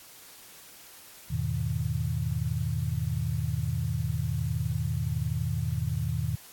sine chord, E major seventh, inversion none, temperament equal, 82.41 / 103.83 / 123.47 / 155.56 Hz, E2 / G#2 / B2 / D#3, 0 / 0 / 0 / 0 cents, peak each -33 / -33 / -31 / -32 dBFS, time 1.3-6.36 s, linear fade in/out 10 ms, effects white hiss -50 dBFS RMS until 6.52 s + AAC 64 kbps

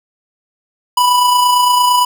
square tone with amplitude modulation, 987.8 Hz, B5, in tune, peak -8 dBFS, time 0.97-2.05 s, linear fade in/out 5 ms, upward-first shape sine, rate 28.8 Hz, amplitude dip 35%, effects none

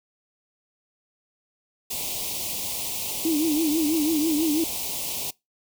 white band-stop noise, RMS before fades -30 dBFS, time 1.9-5.31 s, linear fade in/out 10 ms, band 1000 to 2300 Hz, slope 48 dB/octave
sine tone with vibrato, 311.1 Hz, D#4, in tune, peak -20 dBFS, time 3.25-4.64 s, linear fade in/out 2 ms, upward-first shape triangle, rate 6.1 Hz, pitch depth 140 cents each way
effects noise-tail reverb RT60 0.2 s tail -23 dB re dry

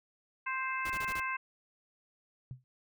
harmonic tone, 524 Hz, C5, 2 cents sharp, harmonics 2 / 3 / 4 / 5, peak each -36 / -38 / -39 / -40 dBFS, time 0.46-1.37 s, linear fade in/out 10 ms
pink noise bursts, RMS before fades -43 dBFS, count 5, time 0.85-1.201 s, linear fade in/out 5 ms, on 51 ms, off 24 ms
sine tone with exponential decay, 127.5 Hz, C3, 44 cents flat, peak -36 dBFS, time 2.51-2.64 s, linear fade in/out 0 ms, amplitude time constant 28 ms
effects none

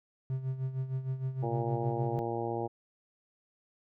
triangle tone with tremolo, 131.4 Hz, C3, 8 cents sharp, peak -27 dBFS, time 0.3-2.19 s, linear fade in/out 0 ms, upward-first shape sine, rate 6.5 Hz, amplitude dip 70%
harmonic tone, 116.4 Hz, A#2, 2 cents flat, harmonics 1 / 2 / 3 / 4 / 5 / 6 / 7 / 8, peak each -39 / -43 / -36 / -38 / -42 / -42 / -38 / -48 dBFS, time 1.42-2.68 s, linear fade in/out 20 ms
effects none

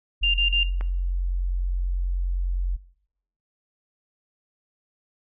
sine tone, 44.79 Hz, F1, 44 cents sharp, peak -22 dBFS, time 0.21-2.77 s, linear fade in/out 20 ms
sine tone bursts, 2794 Hz, F7, in tune, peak -19 dBFS, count 3, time 0.23-0.634 s, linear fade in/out 5 ms, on 110 ms, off 37 ms
click, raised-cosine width 0.5 ms, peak -21 dBFS, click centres 0.81 s
effects noise-tail reverb RT60 0.7 s tail -20 dB re dry

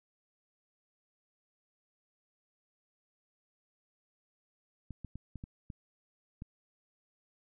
clicks, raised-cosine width 5 ms, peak -30 dBFS, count 7, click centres 4.907 / 5.047 / 5.156 / 5.357 / 5.439 / 5.702 / 6.421 s, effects none

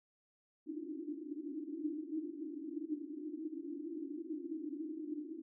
pink band-pass noise, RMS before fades -43 dBFS, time 0.66-5.42 s, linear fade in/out 10 ms, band 290 to 330 Hz, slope 96 dB/octave, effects none

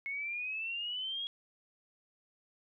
sine exponential sweep, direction up, 2181 to 3322 Hz, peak -35 dBFS, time 0.06-1.27 s, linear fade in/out 0 ms, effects none

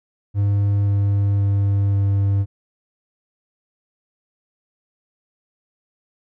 triangle tone with pitch steps, 101 / 100.42 / 99.84 / 99.26 Hz, G#2 / G2 / G2 / G2, -48 / +42 / +32 / +22 cents, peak -13 dBFS, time 0.34-2.46 s, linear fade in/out 50 ms, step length 530 ms, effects none

